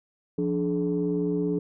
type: tone cluster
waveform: sine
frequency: 174.3 / 291 / 425.8 Hz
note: F3 / D4 / G#4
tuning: -3 / -16 / +43 cents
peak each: -27 dBFS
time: 0.38-1.59 s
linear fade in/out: 5 ms
effects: tanh soft clip ceiling -16 dBFS